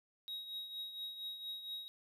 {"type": "tone with tremolo", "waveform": "triangle", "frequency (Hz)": 3797, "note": "A#7", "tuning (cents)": 31, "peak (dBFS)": -38, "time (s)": [0.28, 1.88], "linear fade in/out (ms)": 0, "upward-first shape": "triangle", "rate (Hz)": 4.3, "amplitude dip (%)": 65, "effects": []}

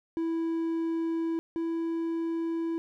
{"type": "tone pair in turn", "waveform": "triangle", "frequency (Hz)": [329.2, 330.8], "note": ["E4", "E4"], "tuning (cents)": [-2, 6], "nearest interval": "unison", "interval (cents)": 8, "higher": "second", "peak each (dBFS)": [-25, -26], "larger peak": "first", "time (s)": [[0.17, 1.39], [1.56, 2.78]], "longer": "neither", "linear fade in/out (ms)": 0, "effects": []}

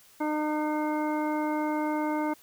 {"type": "harmonic tone", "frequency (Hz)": 303.9, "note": "D#4", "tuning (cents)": -41, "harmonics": [1, 2, 3, 4, 5, 7], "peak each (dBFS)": [-28, -34, -32, -41, -42, -42], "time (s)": [0.2, 2.34], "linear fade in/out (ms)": 10, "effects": ["white hiss -57 dBFS RMS until 2.42 s"]}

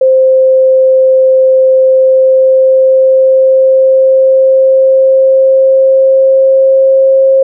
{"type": "tone with pitch glide", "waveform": "sine", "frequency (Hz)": [523.3, 534.6], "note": ["C5", "C5"], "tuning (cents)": [0, 37], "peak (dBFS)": -3, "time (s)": [0.01, 7.43], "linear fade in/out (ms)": 5, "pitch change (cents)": 37, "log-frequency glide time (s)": [1.78, 7.23], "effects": []}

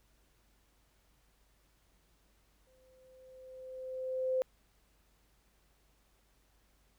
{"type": "tone with exponential growth", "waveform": "sine", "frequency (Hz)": 517, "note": "C5", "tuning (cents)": -21, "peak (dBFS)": -27, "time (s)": [2.67, 4.42], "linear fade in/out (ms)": 0, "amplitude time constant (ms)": 380, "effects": ["added 50 Hz sine -70 dBFS peak until 6.98 s", "pink hiss -72 dBFS RMS until 6.98 s"]}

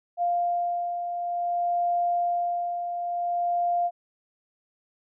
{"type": "beating tone pair", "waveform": "sine", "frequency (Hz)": [698.5, 699.05], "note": ["F5", "F5"], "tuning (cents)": [0, 1], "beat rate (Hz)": 0.55, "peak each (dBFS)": [-33, -24], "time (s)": [0.17, 3.91], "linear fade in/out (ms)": 50, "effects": []}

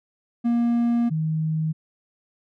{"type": "tone pair in turn", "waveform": ["triangle", "sine"], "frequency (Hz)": [236.2, 157.64], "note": ["A#3", "D#3"], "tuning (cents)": [23, 23], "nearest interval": "perfect fifth", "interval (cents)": 700, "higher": "first", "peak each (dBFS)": [-16, -21], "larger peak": "first", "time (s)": [[0.44, 1.1], [1.1, 1.73]], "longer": "first", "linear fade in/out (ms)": 20, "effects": []}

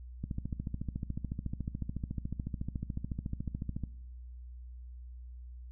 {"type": "click train", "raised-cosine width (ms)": 5, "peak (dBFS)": -23, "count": 51, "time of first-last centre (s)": [0.24, 3.837], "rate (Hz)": 13.9, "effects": ["noise-tail reverb RT60 1.0 s tail -21 dB re dry", "added 61 Hz sine -44 dBFS peak until 5.71 s"]}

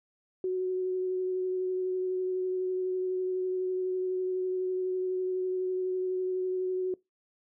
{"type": "tone with vibrato", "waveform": "sine", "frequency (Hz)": 370, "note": "F#4", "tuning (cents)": 0, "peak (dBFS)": -27, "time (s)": [0.44, 6.94], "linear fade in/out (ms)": 2, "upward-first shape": "triangle", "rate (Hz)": 12, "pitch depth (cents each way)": 15, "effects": ["noise-tail reverb RT60 0.2 s tail -23 dB re dry"]}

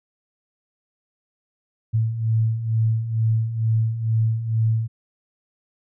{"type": "beating tone pair", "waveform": "sine", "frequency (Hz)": [110.3, 112.5], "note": ["A2", "A2"], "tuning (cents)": [5, 39], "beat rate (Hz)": 2.2, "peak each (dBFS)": [-25, -19], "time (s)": [1.93, 4.88], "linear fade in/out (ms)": 20, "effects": []}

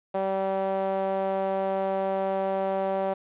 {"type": "tone with band-pass filter", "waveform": "sawtooth", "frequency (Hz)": 192.7, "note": "G3", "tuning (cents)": -29, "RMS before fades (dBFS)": -27, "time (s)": [0.14, 3.14], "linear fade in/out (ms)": 10, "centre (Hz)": 650, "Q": 3.3, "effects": ["resampled to 8000 Hz", "9-bit"]}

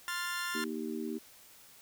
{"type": "chord", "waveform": "sawtooth", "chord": "F major", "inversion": "second", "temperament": "equal", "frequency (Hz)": [1046.5, 1396.9, 1760], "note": ["C6", "F6", "A6"], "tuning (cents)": [0, 0, 0], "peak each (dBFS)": [-37, -34, -35], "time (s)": [0.08, 0.64], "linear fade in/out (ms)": 0}
{"type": "harmonic tone", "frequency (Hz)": 78.1, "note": "D#2", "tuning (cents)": 7, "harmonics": [3, 4, 5], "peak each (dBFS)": [-38, -39, -40], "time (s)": [0.54, 1.19], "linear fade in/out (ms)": 20}
{"effects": ["white hiss -57 dBFS RMS until 1.81 s"]}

